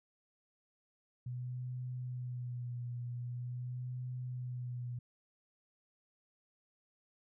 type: tone with vibrato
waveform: sine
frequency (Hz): 123.47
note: B2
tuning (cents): 0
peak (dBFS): -38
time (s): 1.26-4.99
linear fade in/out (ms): 5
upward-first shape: sine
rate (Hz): 0.44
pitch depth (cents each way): 32
effects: none